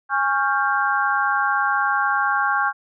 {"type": "tone cluster", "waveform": "sine", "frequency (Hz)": [823, 1105, 1392, 1581], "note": ["G#5", "C#6", "F6", "G6"], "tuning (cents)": [-16, -6, -6, 14], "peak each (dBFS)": -23, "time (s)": [0.09, 2.73], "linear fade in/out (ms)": 50, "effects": []}